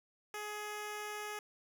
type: tone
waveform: 10% pulse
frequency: 419.7 Hz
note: G#4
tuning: 18 cents sharp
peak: -32 dBFS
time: 0.34-1.39 s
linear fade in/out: 2 ms
effects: none